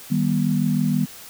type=chord; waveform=sine; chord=Eb augmented; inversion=none; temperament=equal with one note detuned; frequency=155.56 / 196 / 242.1 Hz; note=Eb3 / G3 / B3; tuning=0 / 0 / -34 cents; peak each=-22 dBFS; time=0.1-1.06 s; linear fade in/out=20 ms; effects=white hiss -41 dBFS RMS until 1.29 s